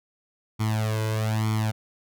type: tone with flanger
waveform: sawtooth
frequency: 109.2 Hz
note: A2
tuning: 13 cents flat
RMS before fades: -25 dBFS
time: 0.59-1.72 s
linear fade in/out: 20 ms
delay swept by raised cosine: 0.9 to 2 ms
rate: 1.1 Hz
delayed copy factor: +0.95
effects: none